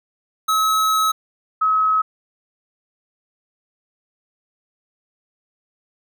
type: tone pair in turn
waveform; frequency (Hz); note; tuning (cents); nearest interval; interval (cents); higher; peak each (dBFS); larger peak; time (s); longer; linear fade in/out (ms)
square / sine; 1286 / 1281; E6 / E6; -43 / -50; unison; 7; first; -16 / -14; second; 0.48-1.12 / 1.61-2.02; first; 10
effects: none